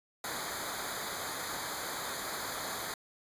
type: noise with comb filter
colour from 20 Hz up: pink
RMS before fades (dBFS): -38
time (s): 0.24-2.94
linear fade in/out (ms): 2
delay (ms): 0.36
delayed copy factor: -0.95
effects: resampled to 32000 Hz